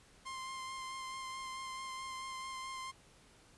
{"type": "tone with vibrato", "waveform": "sawtooth", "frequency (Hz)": 1051, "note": "C6", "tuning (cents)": 7, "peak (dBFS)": -38, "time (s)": [0.25, 2.92], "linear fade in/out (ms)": 20, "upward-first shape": "sine", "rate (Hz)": 4.6, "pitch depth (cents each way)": 14, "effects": ["pink hiss -63 dBFS RMS until 3.57 s", "resampled to 24000 Hz"]}